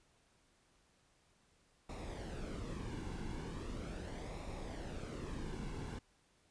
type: noise with flanger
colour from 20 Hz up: brown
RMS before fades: -44 dBFS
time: 1.89-5.99 s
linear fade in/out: 5 ms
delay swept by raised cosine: 0.64 to 1.64 ms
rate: 0.39 Hz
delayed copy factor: -0.55
effects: pink hiss -72 dBFS RMS until 6.5 s + resampled to 22050 Hz